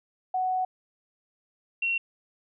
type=tone pair in turn; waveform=sine; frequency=743 / 2732 Hz; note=F#5 / F7; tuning=+7 / -39 cents; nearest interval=octave + major seventh; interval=2254 cents; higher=second; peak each=-24 dBFS; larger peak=neither; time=0.34-0.65 / 1.82-1.98 s; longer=first; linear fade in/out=5 ms; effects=none